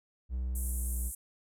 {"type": "tone with pitch glide", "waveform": "triangle", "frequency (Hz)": [62.7, 60.77], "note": ["B1", "B1"], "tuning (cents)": [27, -27], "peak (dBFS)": -29, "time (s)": [0.29, 1.12], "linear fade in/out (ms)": 50, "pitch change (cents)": -54, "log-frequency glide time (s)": [0.55, 0.98]}
{"type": "band-pass noise", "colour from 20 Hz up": "pink", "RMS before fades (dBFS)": -42, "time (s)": [0.55, 1.15], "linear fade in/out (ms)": 5, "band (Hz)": [8100, 13000], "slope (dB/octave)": 48}
{"effects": []}